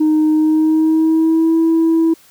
sine tone with pitch glide, 309.3 to 326.9 Hz, D#4 to E4, -10 to -14 cents, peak -8 dBFS, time 0-2.14 s, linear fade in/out 10 ms, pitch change +96 cents, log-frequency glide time 0.32-1.57 s, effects tanh soft clip ceiling -8 dBFS + white hiss -48 dBFS RMS until 2.3 s

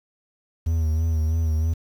triangle tone with vibrato, 80 Hz, D#2, 49 cents sharp, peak -17 dBFS, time 0.66-1.74 s, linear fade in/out 10 ms, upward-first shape sine, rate 3.1 Hz, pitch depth 47 cents each way, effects 8-bit

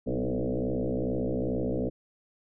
sine tone with frequency modulation, 121.4 Hz, B2, 29 cents flat, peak -26 dBFS, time 0.06-1.9 s, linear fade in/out 20 ms, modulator 62.4 Hz, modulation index 7.2, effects none

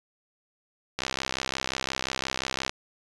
click train, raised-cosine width 0.2 ms, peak -10 dBFS, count 113, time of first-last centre 0.99-2.695 s, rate 65.7 Hz, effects resampled to 22050 Hz

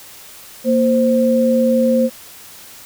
sine tone pair together, 233 / 523 Hz, A#3 / C5, -1 / -1 cents, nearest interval octave + major second, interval 1400 cents, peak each -14 dBFS, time 0.64-2.1 s, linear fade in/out 50 ms, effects white hiss -39 dBFS RMS until 2.85 s

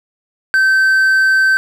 triangle tone, 1547 Hz, G6, 23 cents flat, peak -7 dBFS, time 0.54-1.57 s, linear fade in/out 0 ms, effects none

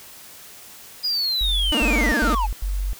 triangle linear sweep, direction down, 4978 to 803 Hz, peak -19 dBFS, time 1.03-2.47 s, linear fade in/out 20 ms
sine tone bursts, 47 Hz, F#1, 28 cents sharp, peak -21 dBFS, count 4, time 1.41-2.932 s, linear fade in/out 0 ms, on 310 ms, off 94 ms
sawtooth tone with vibrato, 264.1 Hz, C4, 16 cents sharp, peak -17 dBFS, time 1.72-2.35 s, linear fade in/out 5 ms, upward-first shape square, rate 19 Hz, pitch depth 240 cents each way
effects white hiss -43 dBFS RMS until 2.99 s

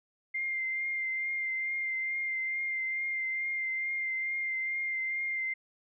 sine tone with vibrato, 2100 Hz, C7, 6 cents sharp, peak -30 dBFS, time 0.34-5.54 s, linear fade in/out 10 ms, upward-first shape triangle, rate 2.3 Hz, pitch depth 23 cents each way, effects none

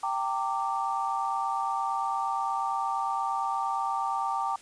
sine chord, G minor, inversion none, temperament equal with one note detuned, 784 / 912.6 / 1174.7 Hz, G5 / Bb5 / D6, 0 / -37 / 0 cents, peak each -31 dBFS, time 0.03-4.56 s, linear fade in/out 5 ms, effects white hiss -52 dBFS RMS until 4.61 s + resampled to 22050 Hz

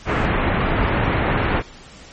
pink low-pass noise, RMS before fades -19 dBFS, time 0.05-1.63 s, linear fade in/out 50 ms, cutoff 2400 Hz, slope 24 dB/octave, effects pink hiss -42 dBFS RMS until 2.12 s + MP3 32 kbps

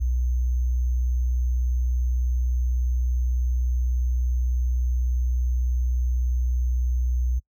sine tone with sample-and-hold, 61.74 Hz, B1, in tune, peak -20 dBFS, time 0-7.4 s, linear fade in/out 20 ms, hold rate 6300 Hz, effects noise-tail reverb RT60 0.1 s tail -26 dB re dry

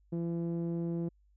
sawtooth tone with low-pass filter, 169 Hz, E3, 43 cents sharp, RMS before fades -34 dBFS, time 0.12-1.09 s, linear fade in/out 10 ms, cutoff 370 Hz, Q 1.4, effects added 50 Hz sine -63 dBFS peak until 1.36 s

